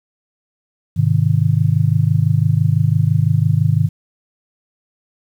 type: chord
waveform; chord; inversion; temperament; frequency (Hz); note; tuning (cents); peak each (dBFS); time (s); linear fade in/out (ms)
sine; Ab major; none; just; 103.83 / 129.78 / 155.74; Ab2 / C3 / Eb3; 0 / -14 / +2; -16; 0.96-3.89; 20
effects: 8-bit